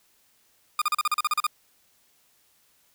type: tone bursts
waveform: 40% pulse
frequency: 1216 Hz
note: D#6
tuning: 40 cents flat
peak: -20 dBFS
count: 11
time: 0.79-1.467 s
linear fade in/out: 2 ms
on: 27 ms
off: 38 ms
effects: white hiss -64 dBFS RMS until 2.94 s